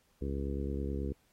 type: harmonic tone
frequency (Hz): 69.3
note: C#2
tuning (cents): 0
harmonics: 1 / 2 / 3 / 4 / 5 / 6 / 7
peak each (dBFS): -35 / -42 / -41 / -42 / -43 / -43 / -46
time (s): 0.21-1.13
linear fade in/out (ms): 10
effects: pink hiss -71 dBFS RMS until 1.32 s + AAC 48 kbps